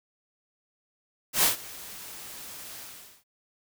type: noise with ADSR envelope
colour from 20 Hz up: white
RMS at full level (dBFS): -20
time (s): 1.33-3.24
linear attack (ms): 100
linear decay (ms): 130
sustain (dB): -22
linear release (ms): 450
effects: none